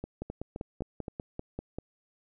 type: two click trains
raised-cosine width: 2 ms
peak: -23 / -22 dBFS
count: 5 / 9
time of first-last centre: 0.04-1.082 / 0.22-1.786 s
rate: 3.84 / 5.11 Hz
effects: none